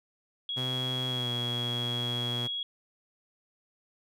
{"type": "tone", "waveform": "sine", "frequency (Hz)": 3322, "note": "G#7", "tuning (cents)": 0, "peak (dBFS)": -31, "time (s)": [0.49, 2.63], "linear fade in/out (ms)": 2}
{"type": "tone with pitch glide", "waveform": "sawtooth", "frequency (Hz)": [127.8, 120.91], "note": ["C3", "B2"], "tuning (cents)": [-40, -36], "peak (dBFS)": -29, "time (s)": [0.56, 2.48], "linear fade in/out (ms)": 20, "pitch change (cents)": -96, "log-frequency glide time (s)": [1.08, 1.31]}
{"effects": []}